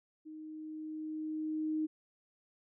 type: tone with level ramp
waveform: sine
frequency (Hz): 311.1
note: D#4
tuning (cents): 0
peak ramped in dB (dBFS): -45 to -30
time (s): 0.25-1.87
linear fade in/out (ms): 20
effects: none